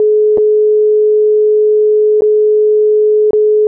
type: tone with dropouts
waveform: sine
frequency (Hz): 425.5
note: G#4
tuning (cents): +42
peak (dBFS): -6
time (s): 0-3.67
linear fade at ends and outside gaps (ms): 1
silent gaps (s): 0.374-0.381 / 2.208-2.22 / 3.308-3.332
effects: none